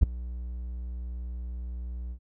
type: tone with ADSR envelope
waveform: triangle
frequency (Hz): 60.6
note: B1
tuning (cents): -32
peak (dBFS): -9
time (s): 0.01-2.19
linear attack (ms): 21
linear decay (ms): 9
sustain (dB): -22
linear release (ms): 77
effects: none